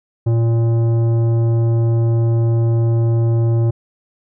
sine tone with tanh clipping, 115.4 Hz, A#2, 17 cents flat, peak -14 dBFS, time 0.26-3.71 s, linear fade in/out 10 ms, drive 12 dB, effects none

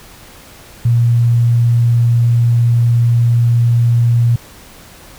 sine tone, 118.3 Hz, A#2, 26 cents sharp, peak -8 dBFS, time 0.85-4.36 s, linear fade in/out 5 ms, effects pink hiss -39 dBFS RMS until 5.18 s

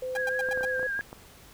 sine tone, 512 Hz, C5, 38 cents flat, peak -30 dBFS, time 0.02-0.87 s, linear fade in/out 5 ms
sawtooth tone bursts, 804 Hz, G5, 44 cents sharp, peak -29 dBFS, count 5, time 0.15-0.651 s, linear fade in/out 2 ms, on 21 ms, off 99 ms
sine tone with vibrato, 1627 Hz, G#6, 36 cents flat, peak -28 dBFS, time 0.16-1.01 s, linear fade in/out 0 ms, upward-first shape triangle, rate 6.1 Hz, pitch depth 58 cents each way
clicks, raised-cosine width 1 ms, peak -26 dBFS, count 8, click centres 0.488 / 0.575 / 0.609 / 0.64 / 0.795 / 0.83 / 0.992 / 1.129 s
effects pink hiss -52 dBFS RMS until 1.53 s

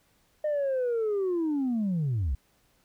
sine linear sweep, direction down, 613 to 57.1 Hz, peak -23 dBFS, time 0.44-2.35 s, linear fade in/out 5 ms, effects tanh soft clip ceiling -23 dBFS + pink hiss -67 dBFS RMS until 2.84 s

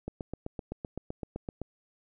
click train, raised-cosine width 2 ms, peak -22 dBFS, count 13, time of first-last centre 0.08-1.616 s, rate 7.81 Hz, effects none

